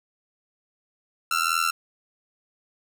sawtooth tone with amplitude modulation, 1351 Hz, E6, 42 cents sharp, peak -14 dBFS, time 1.31-1.71 s, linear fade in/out 5 ms, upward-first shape sine, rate 82.8 Hz, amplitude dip 90%, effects none

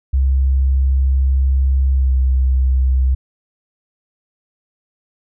sine tone with pitch glide, 66.6 to 64.89 Hz, C2 to C2, +31 to -14 cents, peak -11 dBFS, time 0.13-3.15 s, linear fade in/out 10 ms, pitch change -45 cents, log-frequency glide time 1.93-2.13 s, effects none

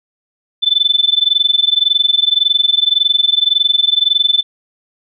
sine tone with amplitude modulation, 3520 Hz, A7, in tune, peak -6 dBFS, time 0.62-4.43 s, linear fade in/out 20 ms, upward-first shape sine, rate 21.8 Hz, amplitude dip 95%, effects none

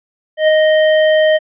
square tone with ADSR envelope, 622.3 Hz, D#5, in tune, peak -7 dBFS, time 0.37-1.39 s, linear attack 110 ms, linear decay 10 ms, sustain -2 dB, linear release 31 ms, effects resampled to 8000 Hz

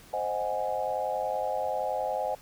sine chord, Ab dominant seventh, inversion first, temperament equal, 523.3 / 622.3 / 740 / 830.6 Hz, C5 / Eb5 / Gb5 / Ab5, 0 / 0 / 0 / 0 cents, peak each -33 dBFS, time 0.13-2.35 s, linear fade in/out 5 ms, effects pink hiss -53 dBFS RMS until 2.41 s

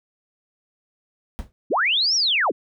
brown noise with exponential decay, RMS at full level -26 dBFS, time 1.39-1.52 s, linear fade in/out 0 ms, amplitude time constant 27 ms
sine linear two-way sweep, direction up then down, 155.56 to 5730 to 155.56 Hz, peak -17 dBFS, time 1.7-2.52 s, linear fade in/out 20 ms, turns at 2.15 s
effects none

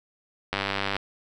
click train, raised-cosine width 0.3 ms, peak -10 dBFS, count 44, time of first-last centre 0.53-0.966 s, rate 98.7 Hz, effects none

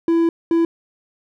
triangle tone bursts at uneven times, 333.3 Hz, E4, 19 cents sharp, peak -11 dBFS, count 2, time 0.08-0.29 / 0.51-0.65 s, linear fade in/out 2 ms, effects none

